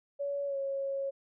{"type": "tone with pitch glide", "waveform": "sine", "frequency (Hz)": [565, 548.6], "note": ["C#5", "C#5"], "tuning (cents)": [33, -18], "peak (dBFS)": -31, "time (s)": [0.19, 1.11], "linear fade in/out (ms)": 20, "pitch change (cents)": -51, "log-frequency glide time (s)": [0.46, 0.57], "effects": []}